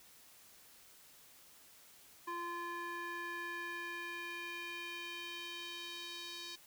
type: tone with band-pass filter sweep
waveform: square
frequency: 344.9 Hz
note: F4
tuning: 22 cents flat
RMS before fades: -44 dBFS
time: 2.27-6.56 s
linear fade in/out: 10 ms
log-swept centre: 1200 to 4200 Hz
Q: 2.4
effects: white hiss -61 dBFS RMS until 6.66 s